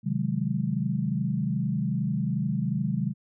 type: chord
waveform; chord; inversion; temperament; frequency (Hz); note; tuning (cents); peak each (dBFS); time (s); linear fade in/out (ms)
sine; Ab dominant seventh; first; equal with one note detuned; 130.81 / 153.78 / 185 / 207.7; C3 / Eb3 / Gb3 / Ab3; 0 / -20 / 0 / 0; -30; 0.03-3.14; 50
effects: none